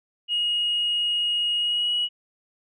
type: tone with pitch glide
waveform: sine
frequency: 2879 to 2916 Hz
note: F#7 to F#7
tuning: -48 to -26 cents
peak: -20 dBFS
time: 0.28-2.09 s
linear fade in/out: 50 ms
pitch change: +22 cents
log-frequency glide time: 1.57-1.93 s
effects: tanh soft clip ceiling -17 dBFS